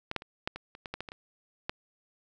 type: clicks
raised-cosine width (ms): 0.3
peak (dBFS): -18 / -14 / -28 / -14 / -23 / -30 / -22 / -19 / -20 / -25 / -26 / -15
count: 12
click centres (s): 0.114 / 0.163 / 0.221 / 0.475 / 0.56 / 0.751 / 0.858 / 0.94 / 1.006 / 1.088 / 1.119 / 1.695
effects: none